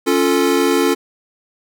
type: chord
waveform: square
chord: Db augmented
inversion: none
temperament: equal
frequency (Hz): 277.2 / 349.2 / 440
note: Db4 / F4 / A4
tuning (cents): 0 / 0 / 0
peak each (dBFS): -18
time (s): 0.06-0.95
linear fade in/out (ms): 20
effects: none